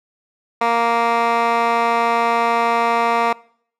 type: tone with band-pass filter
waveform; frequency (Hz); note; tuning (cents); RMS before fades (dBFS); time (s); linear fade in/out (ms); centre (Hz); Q
15% pulse; 233.1; A#3; 0; -17; 0.61-3.33; 5; 1200; 1.5
effects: noise-tail reverb RT60 0.6 s tail -23 dB re dry